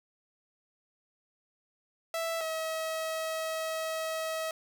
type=tone pair in turn; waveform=sawtooth; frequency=659.3 / 640.9 Hz; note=E5 / E5; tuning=0 / -49 cents; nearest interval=unison; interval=49 cents; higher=first; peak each=-27 / -28 dBFS; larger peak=first; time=2.14-2.41 / 2.41-4.51 s; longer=second; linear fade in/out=2 ms; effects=none